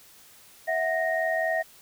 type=tone cluster; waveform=sine; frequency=651 / 735 / 1862 Hz; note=E5 / F#5 / A#6; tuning=-22 / -12 / -2 cents; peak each=-26 / -31 / -28 dBFS; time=0.67-1.63 s; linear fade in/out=20 ms; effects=white hiss -53 dBFS RMS until 1.81 s